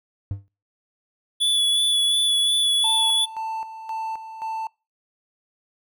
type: tone with exponential decay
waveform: triangle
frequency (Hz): 99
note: G2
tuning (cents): +18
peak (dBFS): -19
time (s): 0.31-0.48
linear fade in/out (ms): 0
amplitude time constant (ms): 35
type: tone with vibrato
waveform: square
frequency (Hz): 3430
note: A7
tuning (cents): -45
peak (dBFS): -18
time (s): 1.4-3.26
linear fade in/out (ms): 20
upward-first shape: sine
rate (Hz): 2.8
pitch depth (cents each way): 19
type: tone with tremolo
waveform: triangle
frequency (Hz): 888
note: A5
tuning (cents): +16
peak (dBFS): -24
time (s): 2.84-4.67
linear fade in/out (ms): 2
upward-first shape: square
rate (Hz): 1.9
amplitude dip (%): 65
effects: noise-tail reverb RT60 0.3 s tail -25 dB re dry

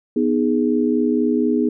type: chord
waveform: sine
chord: G# minor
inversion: first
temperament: equal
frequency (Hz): 246.9 / 311.1 / 415.3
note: B3 / D#4 / G#4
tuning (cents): 0 / 0 / 0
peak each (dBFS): -18 / -20 / -21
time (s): 0.16-1.69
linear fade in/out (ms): 5
effects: none

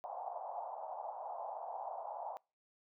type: band-pass noise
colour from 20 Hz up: pink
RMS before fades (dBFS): -44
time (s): 0.04-2.37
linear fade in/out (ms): 0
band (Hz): 660 to 900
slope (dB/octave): 48
effects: noise-tail reverb RT60 0.3 s tail -25 dB re dry

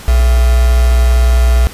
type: tone with quantisation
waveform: sine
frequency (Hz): 60.9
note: B1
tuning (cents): -24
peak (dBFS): -6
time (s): 0.08-1.67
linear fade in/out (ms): 0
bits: 3
effects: pink hiss -32 dBFS RMS until 1.73 s + resampled to 32000 Hz

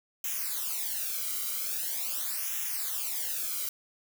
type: noise with flanger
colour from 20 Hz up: blue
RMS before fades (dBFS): -33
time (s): 0.24-3.69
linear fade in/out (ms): 2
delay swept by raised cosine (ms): 0.22 to 1.16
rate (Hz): 0.43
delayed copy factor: -0.9
effects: none

